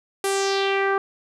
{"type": "tone with low-pass filter sweep", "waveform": "sawtooth", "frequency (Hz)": 392, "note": "G4", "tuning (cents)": 0, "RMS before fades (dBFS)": -22, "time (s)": [0.24, 0.98], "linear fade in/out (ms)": 2, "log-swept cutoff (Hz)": [11000, 1300], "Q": 2.7, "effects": []}